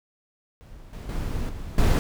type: noise with level steps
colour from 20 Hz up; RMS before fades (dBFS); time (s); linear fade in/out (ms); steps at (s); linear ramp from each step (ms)
brown; -44 / -35 / -28 / -35 / -17; 0.61-1.99; 0; 0.93 / 1.09 / 1.49 / 1.78; 2
effects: none